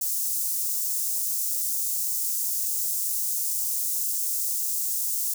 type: high-pass noise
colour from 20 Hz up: white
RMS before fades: -27 dBFS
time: 0.01-5.34 s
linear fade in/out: 5 ms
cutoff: 6300 Hz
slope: 24 dB/octave
effects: none